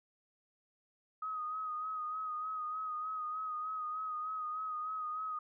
sine tone with vibrato, 1255 Hz, D#6, 15 cents sharp, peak -36 dBFS, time 1.22-5.39 s, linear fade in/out 5 ms, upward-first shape sine, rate 3.3 Hz, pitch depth 36 cents each way, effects none

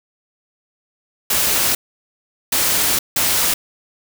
white noise bursts at uneven times, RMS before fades -17 dBFS, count 3, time 1.3-1.75 / 2.52-2.99 / 3.16-3.54 s, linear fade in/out 5 ms, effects none

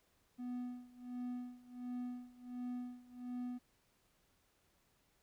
triangle tone with tremolo, 246.9 Hz, B3, in tune, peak -37 dBFS, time 0.38-3.59 s, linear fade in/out 20 ms, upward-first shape sine, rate 1.4 Hz, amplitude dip 90%, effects pink hiss -75 dBFS RMS until 5.22 s

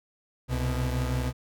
35% pulse tone pair together, 65.41 / 124.62 Hz, C2 / B2, 0 / +16 cents, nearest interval major seventh, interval 1116 cents, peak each -27 dBFS, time 0.48-1.33 s, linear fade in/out 50 ms, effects none

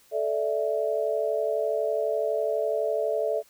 sine chord, A suspended fourth, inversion none, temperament equal with one note detuned, 437.5 / 587.3 / 659.3 Hz, A4 / D5 / E5, -10 / 0 / 0 cents, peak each -28 dBFS, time 0.11-3.43 s, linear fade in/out 50 ms, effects white hiss -59 dBFS RMS until 3.49 s

